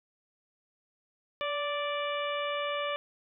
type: harmonic tone with a mistuned harmonic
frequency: 586 Hz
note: D5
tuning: 4 cents flat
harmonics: 1 / 2 / 3 / 4 / 5 / 6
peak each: -33 / -35 / -41 / -39 / -40 / -44 dBFS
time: 1.41-2.96 s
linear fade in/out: 0 ms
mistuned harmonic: 1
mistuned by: -25 cents
effects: none